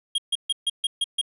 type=tone bursts; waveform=square; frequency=3250 Hz; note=G#7; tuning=38 cents flat; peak=-21 dBFS; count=7; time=0.15-1.214 s; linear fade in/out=5 ms; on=32 ms; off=140 ms; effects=resampled to 24000 Hz